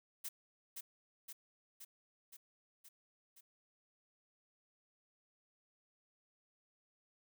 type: noise with echo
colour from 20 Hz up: blue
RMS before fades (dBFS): -43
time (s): 0.24-0.29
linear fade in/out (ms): 10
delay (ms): 520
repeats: 6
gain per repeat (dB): -3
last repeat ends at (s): 3.41
effects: none